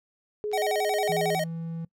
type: tone with pitch glide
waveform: sine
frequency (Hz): 420.7 to 417.8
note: G#4 to G#4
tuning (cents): +22 to +10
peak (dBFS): -27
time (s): 0.44-1.35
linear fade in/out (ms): 0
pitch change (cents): -12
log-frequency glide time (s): 0.74-1
type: clicks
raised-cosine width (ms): 0.2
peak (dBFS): -31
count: 2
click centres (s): 0.516 / 0.527
type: tone with vibrato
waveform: square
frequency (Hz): 687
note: F5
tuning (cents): -29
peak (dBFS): -26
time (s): 0.53-1.44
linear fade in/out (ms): 5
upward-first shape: square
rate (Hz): 11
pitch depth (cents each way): 170
type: tone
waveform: triangle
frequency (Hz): 165.2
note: E3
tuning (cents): +4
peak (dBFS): -29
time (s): 1.09-1.85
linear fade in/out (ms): 5
effects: noise-tail reverb RT60 0.1 s tail -22 dB re dry